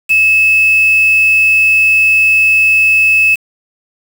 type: tone with quantisation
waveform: sine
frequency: 2600 Hz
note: E7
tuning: 24 cents flat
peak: -6 dBFS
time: 0.09-3.36 s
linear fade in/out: 20 ms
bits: 4
effects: none